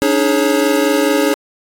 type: tone cluster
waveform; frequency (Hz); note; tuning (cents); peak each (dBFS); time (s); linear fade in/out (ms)
square; 284.3 / 309 / 418.7 / 549; C#4 / D#4 / G#4 / C#5; +44 / -12 / +14 / -17; -18; 0.02-1.34; 0
effects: AAC 64 kbps